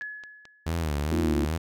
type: tone with exponential decay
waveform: sine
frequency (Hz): 1700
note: G#6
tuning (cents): +40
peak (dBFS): -31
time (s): 0.01-0.89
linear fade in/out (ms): 0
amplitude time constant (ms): 190
type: click train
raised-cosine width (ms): 0.2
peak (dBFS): -29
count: 4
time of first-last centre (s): 0.02-0.671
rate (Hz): 4.61
type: tone with vibrato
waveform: sawtooth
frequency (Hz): 77.78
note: D#2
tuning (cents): 0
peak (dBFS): -22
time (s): 0.66-1.58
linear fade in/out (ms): 10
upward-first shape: sine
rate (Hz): 2.4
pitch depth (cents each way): 140
type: chord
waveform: sine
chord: Bb suspended fourth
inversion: none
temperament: equal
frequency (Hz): 233.1 / 311.1 / 349.2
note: Bb3 / Eb4 / F4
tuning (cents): 0 / 0 / 0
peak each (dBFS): -29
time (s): 1.12-1.45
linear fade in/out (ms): 2
effects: none